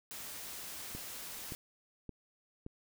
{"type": "noise", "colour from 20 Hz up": "white", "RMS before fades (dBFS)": -45, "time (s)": [0.11, 1.55], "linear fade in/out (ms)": 0}
{"type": "click train", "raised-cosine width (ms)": 3, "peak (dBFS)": -30, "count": 4, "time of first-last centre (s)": [0.95, 2.664], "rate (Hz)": 1.75}
{"effects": []}